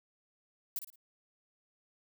violet noise with echo, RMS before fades -35 dBFS, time 0.76-0.79 s, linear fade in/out 2 ms, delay 56 ms, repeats 3, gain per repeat -9 dB, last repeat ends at 0.958 s, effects none

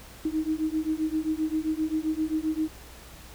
sine beating tone pair, 310 / 317.6 Hz, D#4 / D#4, -6 / +36 cents, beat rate 7.6 Hz, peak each -28 dBFS, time 0.25-2.68 s, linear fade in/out 5 ms, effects added 60 Hz sine -49 dBFS peak until 3.34 s + pink hiss -48 dBFS RMS until 3.34 s

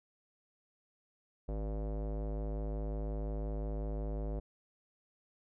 square tone with low-pass filter, 52.8 Hz, G#1, 29 cents sharp, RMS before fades -37 dBFS, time 1.48-4.4 s, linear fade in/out 10 ms, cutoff 570 Hz, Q 2.3, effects none

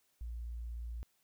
sine tone, 58.27 Hz, A#1, in tune, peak -39 dBFS, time 0.21-1.03 s, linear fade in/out 0 ms, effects white hiss -75 dBFS RMS until 1.23 s

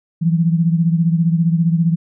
sine beating tone pair, 164.81 / 179.81 Hz, E3 / F#3, 0 / -49 cents, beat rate 15 Hz, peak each -13 / -19 dBFS, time 0.21-1.96 s, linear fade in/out 20 ms, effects none

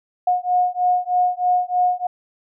sine beating tone pair, 721 / 724.2 Hz, F#5 / F#5, -45 / -37 cents, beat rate 3.2 Hz, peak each -19 dBFS, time 0.27-2.07 s, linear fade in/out 5 ms, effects none

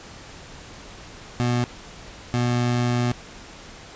25% pulse tone bursts at uneven times, 121.7 Hz, B2, 25 cents flat, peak -16 dBFS, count 2, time 1.4-1.64 / 2.34-3.12 s, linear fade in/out 0 ms, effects pink hiss -42 dBFS RMS until 3.95 s + resampled to 16000 Hz

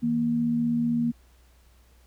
sine tone pair together, 160.9 / 236.5 Hz, E3 / A#3, -42 / +25 cents, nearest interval perfect fifth, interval 667 cents, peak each -32 / -22 dBFS, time 0.02-1.12 s, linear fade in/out 20 ms, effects added 61 Hz sine -55 dBFS peak until 2.06 s + pink hiss -63 dBFS RMS until 2.06 s

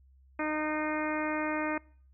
harmonic tone with a mistuned harmonic, 306.9 Hz, D#4, 24 cents flat, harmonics 1 / 2 / 3 / 4 / 5 / 6 / 7 / 8, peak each -33 / -36 / -38 / -39 / -40 / -41 / -41 / -42 dBFS, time 0.39-1.78 s, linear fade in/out 5 ms, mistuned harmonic 7, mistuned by -17 cents, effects noise-tail reverb RT60 0.5 s tail -24 dB re dry + added 66 Hz sine -57 dBFS peak until 2.13 s

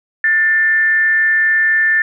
sine tone with frequency modulation, 1778 Hz, A6, 18 cents sharp, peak -10 dBFS, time 0.24-2.02 s, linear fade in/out 2 ms, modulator 341 Hz, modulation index 0.27, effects none

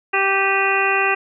harmonic tone with a mistuned harmonic, 390 Hz, G4, 9 cents flat, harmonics 1 / 2 / 3 / 4 / 5 / 6 / 7, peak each -23 / -23 / -23 / -23 / -23 / -23 / -23 dBFS, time 0.13-1.15 s, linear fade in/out 10 ms, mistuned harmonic 6, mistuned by +89 cents, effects none

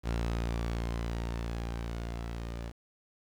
sawtooth tone with level ramp, 57.6 Hz, A#1, 20 cents flat, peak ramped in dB -25 to -33 dBFS, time 0.03-2.73 s, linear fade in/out 50 ms, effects low-pass 7000 Hz 12 dB/octave + 9-bit

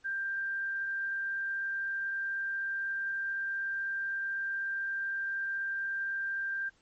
sine tone, 1584 Hz, G6, 18 cents sharp, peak -31 dBFS, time 0.04-6.7 s, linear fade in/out 20 ms, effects pink hiss -68 dBFS RMS until 6.81 s + MP3 32 kbps

